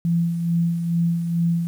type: tone with tremolo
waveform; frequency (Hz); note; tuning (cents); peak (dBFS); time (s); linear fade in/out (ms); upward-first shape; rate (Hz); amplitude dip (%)
sine; 169.3; E3; +46; -16; 0.05-1.67; 0; sine; 2.3; 50
effects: 8-bit